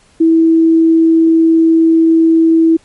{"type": "tone", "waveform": "sine", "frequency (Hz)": 326.2, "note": "E4", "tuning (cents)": -18, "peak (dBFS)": -5, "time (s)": [0.2, 2.77], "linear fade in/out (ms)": 10, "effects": ["pink hiss -49 dBFS RMS until 2.84 s", "MP3 48 kbps"]}